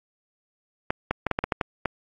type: clicks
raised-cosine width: 0.5 ms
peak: -8 dBFS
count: 9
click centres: 0.905 / 1.11 / 1.267 / 1.313 / 1.389 / 1.44 / 1.522 / 1.612 / 1.857 s
effects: AAC 48 kbps